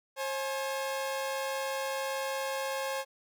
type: tone pair together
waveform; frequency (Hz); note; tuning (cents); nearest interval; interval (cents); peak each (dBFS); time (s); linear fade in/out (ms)
sawtooth; 537 / 846.2; C5 / G#5; +45 / +32; minor sixth; 787; -29 / -34; 0.16-3.05; 50
effects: none